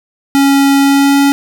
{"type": "tone with pitch glide", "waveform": "square", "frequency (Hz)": [277.2, 279.8], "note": ["C#4", "C#4"], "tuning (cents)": [0, 16], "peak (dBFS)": -7, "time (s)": [0.35, 1.32], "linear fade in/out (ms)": 0, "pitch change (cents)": 16, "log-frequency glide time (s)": [0.77, 1.19], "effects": []}